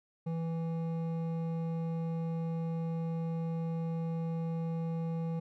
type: tone with hard clipping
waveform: sine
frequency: 164.81 Hz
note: E3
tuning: in tune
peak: -34 dBFS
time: 0.26-5.4 s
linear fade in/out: 10 ms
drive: 10 dB
effects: none